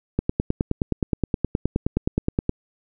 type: click train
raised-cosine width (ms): 3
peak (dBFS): -7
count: 23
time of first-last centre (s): 0.19-2.494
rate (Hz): 9.55
effects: none